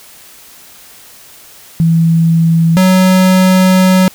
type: tone pair in turn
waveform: sine / square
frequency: 164.81 / 186.11 Hz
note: E3 / F#3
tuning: 0 / +10 cents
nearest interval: major second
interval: 210 cents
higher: second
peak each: -6 dBFS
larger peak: neither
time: 1.8-2.77 / 2.77-4.08 s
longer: second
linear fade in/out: 0 ms
effects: white hiss -38 dBFS RMS until 4.14 s